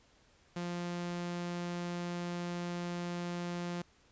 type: tone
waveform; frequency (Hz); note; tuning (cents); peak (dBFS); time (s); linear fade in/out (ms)
sawtooth; 174.61; F3; 0; -32; 0.56-3.82; 5
effects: pink hiss -66 dBFS RMS until 4.11 s + resampled to 16000 Hz